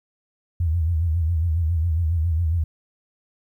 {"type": "tone with vibrato", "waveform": "sine", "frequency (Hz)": 82.41, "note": "E2", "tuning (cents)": 0, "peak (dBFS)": -18, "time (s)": [0.6, 2.64], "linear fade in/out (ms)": 5, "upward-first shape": "sine", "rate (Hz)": 7.3, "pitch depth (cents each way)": 110, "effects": ["10-bit"]}